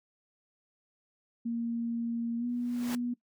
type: tone with pitch glide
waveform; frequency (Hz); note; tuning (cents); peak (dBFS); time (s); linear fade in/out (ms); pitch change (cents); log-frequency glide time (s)
sine; 233.1 to 242.6; A#3 to B3; 0 to -31; -29; 1.45-3.14; 10; +69; 2.38-2.45
type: noise with exponential growth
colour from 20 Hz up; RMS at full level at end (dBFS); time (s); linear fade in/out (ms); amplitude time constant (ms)
pink; -36; 2.49-2.95; 0; 98
effects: noise-tail reverb RT60 0.1 s tail -19 dB re dry + high-pass 150 Hz 12 dB/octave